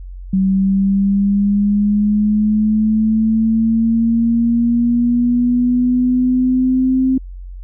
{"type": "linear sweep", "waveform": "sine", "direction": "up", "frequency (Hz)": [190, 262], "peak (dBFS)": -11, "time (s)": [0.33, 7.18], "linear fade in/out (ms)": 5, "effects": ["added 45 Hz sine -28 dBFS peak until 7.63 s"]}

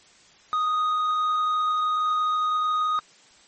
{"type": "tone with hard clipping", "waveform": "triangle", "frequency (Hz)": 1244.5, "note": "D#6", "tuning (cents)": 0, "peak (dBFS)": -22, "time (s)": [0.53, 2.99], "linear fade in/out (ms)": 0, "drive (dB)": 7, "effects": ["white hiss -54 dBFS RMS until 3.47 s", "MP3 32 kbps"]}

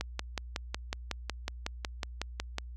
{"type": "click train", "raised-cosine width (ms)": 0.2, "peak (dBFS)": -15, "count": 15, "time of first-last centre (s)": [0.01, 2.584], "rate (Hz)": 5.44, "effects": ["added 60 Hz sine -41 dBFS peak until 2.76 s"]}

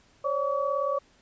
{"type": "tone cluster", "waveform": "sine", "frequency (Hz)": [538, 576, 1138], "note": ["C5", "D5", "C#6"], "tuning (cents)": [48, -34, 45], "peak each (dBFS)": -29, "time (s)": [0.24, 0.99], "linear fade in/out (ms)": 10, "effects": ["pink hiss -61 dBFS RMS until 1.21 s", "resampled to 16000 Hz"]}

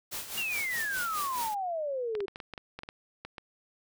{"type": "noise with tremolo", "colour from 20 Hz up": "white", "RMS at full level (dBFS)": -36, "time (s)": [0.11, 1.55], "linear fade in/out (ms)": 20, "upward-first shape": "sine", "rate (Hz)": 4.8, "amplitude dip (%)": 65}
{"type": "exponential sweep", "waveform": "sine", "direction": "down", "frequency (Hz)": [2869, 383.5], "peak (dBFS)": -30, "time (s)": [0.37, 2.26], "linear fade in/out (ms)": 10}
{"type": "clicks", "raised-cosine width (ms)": 0.3, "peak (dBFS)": -24, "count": 12, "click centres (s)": [2.152, 2.205, 2.282, 2.359, 2.402, 2.537, 2.578, 2.79, 2.834, 2.889, 3.25, 3.382]}
{"effects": []}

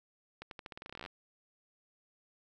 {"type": "accelerating click train", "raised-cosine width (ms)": 0.3, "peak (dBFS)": -28, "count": 18, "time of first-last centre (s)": [0.42, 1.061], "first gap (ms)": 92, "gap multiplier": 0.87, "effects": []}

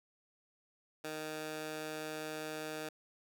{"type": "tone with high-pass filter", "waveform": "15% pulse", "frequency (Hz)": 155, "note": "D#3", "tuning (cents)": -6, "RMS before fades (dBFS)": -42, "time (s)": [1.04, 2.89], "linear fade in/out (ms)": 5, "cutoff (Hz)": 350, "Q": 0.57, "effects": []}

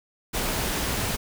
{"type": "noise", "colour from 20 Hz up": "pink", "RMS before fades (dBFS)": -27, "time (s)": [0.33, 1.17], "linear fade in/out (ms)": 20, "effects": []}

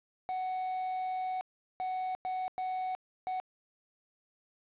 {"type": "tone bursts at uneven times", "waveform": "triangle", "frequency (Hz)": 744, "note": "F#5", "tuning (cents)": 9, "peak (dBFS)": -30, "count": 5, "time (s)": [[0.29, 1.41], [1.8, 2.15], [2.25, 2.48], [2.58, 2.95], [3.27, 3.4]], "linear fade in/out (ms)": 0, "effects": ["resampled to 8000 Hz", "10-bit"]}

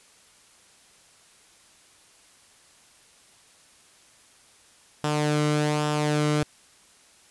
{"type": "tone with flanger", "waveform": "sawtooth", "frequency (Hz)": 150, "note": "D3", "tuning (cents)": 37, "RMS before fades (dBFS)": -24, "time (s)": [5.04, 6.43], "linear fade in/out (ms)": 0, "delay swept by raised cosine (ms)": [0.46, 1.18], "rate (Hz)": 1.2, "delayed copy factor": -0.5, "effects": ["white hiss -56 dBFS RMS until 7.3 s", "resampled to 24000 Hz"]}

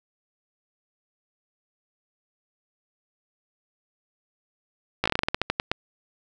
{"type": "slowing click train", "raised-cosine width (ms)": 0.3, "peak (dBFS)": -6, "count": 14, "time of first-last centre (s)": [5.04, 5.715], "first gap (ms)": 16, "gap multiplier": 1.18, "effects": []}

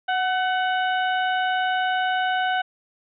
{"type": "harmonic tone with a mistuned harmonic", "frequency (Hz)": 740, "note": "F#5", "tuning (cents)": 0, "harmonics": [1, 2, 3, 4, 5], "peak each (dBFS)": [-22, -25, -38, -32, -40], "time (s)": [0.08, 2.62], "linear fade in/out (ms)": 10, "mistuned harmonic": 2, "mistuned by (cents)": 36, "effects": []}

